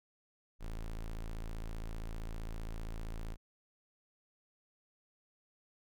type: tone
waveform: square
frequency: 27.64 Hz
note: A0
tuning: 9 cents sharp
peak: -39 dBFS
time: 0.59-3.37 s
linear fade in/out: 50 ms
effects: none